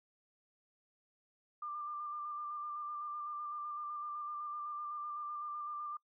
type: tone with vibrato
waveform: sine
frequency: 1190 Hz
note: D6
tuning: 22 cents sharp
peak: -39 dBFS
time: 1.62-5.97 s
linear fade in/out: 5 ms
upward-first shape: square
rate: 7.9 Hz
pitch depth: 18 cents each way
effects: noise-tail reverb RT60 0.1 s tail -24 dB re dry